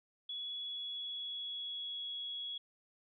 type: tone with pitch glide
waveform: sine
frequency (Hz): 3382 to 3345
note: G#7 to G#7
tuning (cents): +31 to +12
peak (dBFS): -39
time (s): 0.29-2.58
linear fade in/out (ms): 5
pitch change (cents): -19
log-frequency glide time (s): 0.57-2.13
effects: none